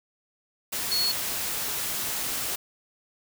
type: tone in noise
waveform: sine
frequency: 4353 Hz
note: C#8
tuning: 32 cents flat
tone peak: -23 dBFS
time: 0.91-1.12 s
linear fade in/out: 10 ms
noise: white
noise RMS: -30 dBFS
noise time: 0.72-2.56 s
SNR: +4 dB
effects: none